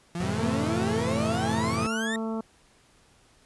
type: exponential sweep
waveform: 35% pulse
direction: up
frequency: 167.1 to 1864.7 Hz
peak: -28 dBFS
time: 0.15-2.16 s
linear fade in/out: 2 ms
type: chord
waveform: sawtooth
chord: F major seventh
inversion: none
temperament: equal with one note detuned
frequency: 89.09 / 110 / 130.81 / 164.81 Hz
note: F2 / A2 / C3 / E3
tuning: +35 / 0 / 0 / 0 cents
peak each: -30 dBFS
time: 0.2-1.87 s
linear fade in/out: 5 ms
type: harmonic tone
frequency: 222.8 Hz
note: A3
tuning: 22 cents sharp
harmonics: 1 / 2 / 3 / 4 / 5 / 6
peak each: -29 / -35 / -39 / -41 / -43 / -45 dBFS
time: 0.39-2.41 s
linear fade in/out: 5 ms
effects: pink hiss -60 dBFS RMS until 3.45 s + resampled to 24000 Hz